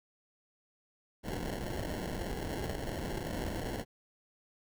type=noise with sample-and-hold; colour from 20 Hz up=pink; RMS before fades=-37 dBFS; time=1.23-3.85 s; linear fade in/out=50 ms; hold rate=1225 Hz; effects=none